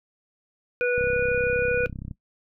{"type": "harmonic tone", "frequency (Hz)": 490, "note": "B4", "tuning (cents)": -14, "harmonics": [1, 3, 5], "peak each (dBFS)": [-22, -27, -27], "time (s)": [0.81, 1.86], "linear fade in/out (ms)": 0}
{"type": "click train", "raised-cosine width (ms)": 5, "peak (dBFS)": -23, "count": 38, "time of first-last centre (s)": [0.98, 2.111], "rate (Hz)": 32.7}
{"effects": ["noise-tail reverb RT60 0.1 s tail -17 dB re dry"]}